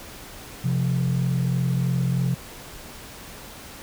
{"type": "tone pair together", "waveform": "sine", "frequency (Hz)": [131.11, 174.2], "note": ["C3", "F3"], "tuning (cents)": [4, -4], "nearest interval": "perfect fourth", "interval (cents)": 492, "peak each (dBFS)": [-20, -23], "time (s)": [0.64, 2.35], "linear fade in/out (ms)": 10, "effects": ["tanh soft clip ceiling -16 dBFS", "pink hiss -41 dBFS RMS until 3.82 s"]}